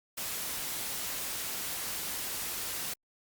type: noise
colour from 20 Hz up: white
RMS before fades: -36 dBFS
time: 0.17-2.94 s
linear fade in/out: 10 ms
effects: Opus 48 kbps